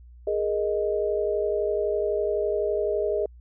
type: chord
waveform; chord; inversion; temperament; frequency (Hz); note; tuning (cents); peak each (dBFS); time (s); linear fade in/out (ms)
sine; Ab suspended second; none; just; 415.3 / 467.2 / 623; Ab4 / Bb4 / Eb5; 0 / +4 / +2; -25 / -30 / -27; 0.27-3.26; 5
effects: added 60 Hz sine -45 dBFS peak until 3.4 s